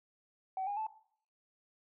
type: tone with pitch steps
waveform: sine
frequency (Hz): 760 / 814.5 / 873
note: F#5 / G#5 / A5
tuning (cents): +46 / -34 / -14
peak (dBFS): -33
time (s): 0.57-0.867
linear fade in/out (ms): 2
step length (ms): 99
effects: noise-tail reverb RT60 0.6 s tail -17 dB re dry + tanh soft clip ceiling -29 dBFS